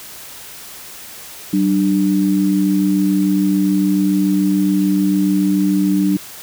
sine tone pair together, 190.88 / 297.8 Hz, G3 / D4, -46 / +24 cents, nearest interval minor sixth, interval 770 cents, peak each -15 dBFS, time 1.53-6.17 s, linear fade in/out 5 ms, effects white hiss -35 dBFS RMS until 6.42 s

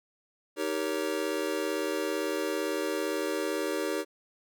square chord, Eb dominant seventh, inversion none, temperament just, 311.1 / 388.9 / 466.7 / 560 Hz, Eb4 / G4 / Bb4 / Db5, 0 / -14 / +2 / +18 cents, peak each -35 / -34 / -36 / -36 dBFS, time 0.56-4.05 s, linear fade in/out 50 ms, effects none

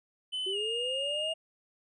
triangle tone with pitch glide, 3024 to 2838 Hz, F#7 to F7, +37 to +27 cents, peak -30 dBFS, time 0.32-1.34 s, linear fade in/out 20 ms, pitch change -110 cents, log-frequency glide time 0.51-0.57 s
sine linear sweep, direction up, 372.6 to 654 Hz, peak -34 dBFS, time 0.46-1.34 s, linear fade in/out 10 ms
effects resampled to 24000 Hz

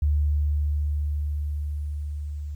sine tone with level ramp, 73.8 Hz, D2, 9 cents sharp, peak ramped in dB -18 to -30 dBFS, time 0.02-2.55 s, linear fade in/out 5 ms, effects 10-bit

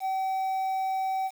triangle tone with quantisation, 764 Hz, G5, 45 cents flat, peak -24 dBFS, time 0-1.31 s, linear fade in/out 50 ms, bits 8, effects none

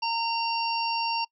harmonic tone, 920 Hz, A#5, 23 cents flat, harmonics 1 / 3 / 5 / 6, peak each -27 / -32 / -34 / -35 dBFS, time 0.02-1.25 s, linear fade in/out 10 ms, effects noise-tail reverb RT60 0.1 s tail -25 dB re dry

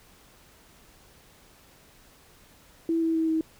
sine tone with pitch steps, 329.6 / 326.2 / 322.8 / 319.5 Hz, E4 / E4 / E4 / D#4, 0 / -18 / -36 / +46 cents, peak -22 dBFS, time 2.89-3.41 s, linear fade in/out 2 ms, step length 130 ms, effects pink hiss -56 dBFS RMS until 3.59 s

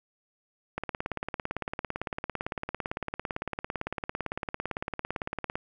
click train, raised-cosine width 0.5 ms, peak -16 dBFS, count 86, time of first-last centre 0.78-5.555 s, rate 17.8 Hz, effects none

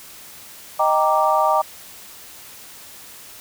sine chord, Eb major seventh, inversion none, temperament equal, 622.3 / 784 / 932.3 / 1174.7 Hz, Eb5 / G5 / Bb5 / D6, 0 / 0 / 0 / 0 cents, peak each -20 dBFS, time 0.79-1.62 s, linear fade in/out 10 ms, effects white hiss -41 dBFS RMS until 3.4 s

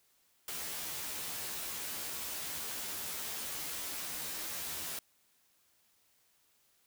white noise with comb filter, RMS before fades -40 dBFS, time 0.48-4.99 s, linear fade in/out 2 ms, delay 13 ms, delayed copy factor +0.9, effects white hiss -71 dBFS RMS until 6.86 s

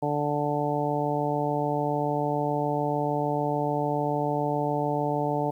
harmonic tone, 146.83 Hz, D3, in tune, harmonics 1 / 2 / 3 / 4 / 5 / 6, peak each -31 / -31 / -31 / -31 / -31 / -31 dBFS, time 0.02-5.51 s, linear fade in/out 10 ms, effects 10-bit

